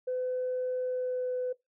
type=tone with pitch glide; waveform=sine; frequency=506 to 502.5 Hz; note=B4 to B4; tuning=+42 to +30 cents; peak=-28 dBFS; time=0.07-1.53 s; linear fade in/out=10 ms; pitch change=-12 cents; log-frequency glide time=0.82-1.34 s; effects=noise-tail reverb RT60 0.2 s tail -22 dB re dry + tanh soft clip ceiling -25 dBFS